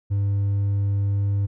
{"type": "tone with hard clipping", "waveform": "sine", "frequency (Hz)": 100.1, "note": "G2", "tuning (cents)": 37, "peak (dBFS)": -20, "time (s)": [0.1, 1.47], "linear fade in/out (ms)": 20, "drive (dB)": 2, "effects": []}